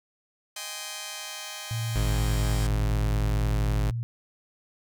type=chord; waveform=5% pulse; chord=Ab major seventh; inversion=second; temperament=just; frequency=623 / 778.7 / 830.6 / 1038.3 Hz; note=Eb5 / G5 / Ab5 / C6; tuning=+2 / -12 / 0 / -14 cents; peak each=-30 dBFS; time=0.56-2.67 s; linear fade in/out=5 ms
type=tone with pitch glide; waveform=sine; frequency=113.8 to 116.93 Hz; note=A#2 to A#2; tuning=-41 to +6 cents; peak=-27 dBFS; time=1.71-4.03 s; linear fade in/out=0 ms; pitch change=+47 cents; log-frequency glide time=3.28-3.65 s
type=tone; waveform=45% pulse; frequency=52.1 Hz; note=G#1; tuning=6 cents sharp; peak=-24 dBFS; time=1.95-3.91 s; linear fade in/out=10 ms
effects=none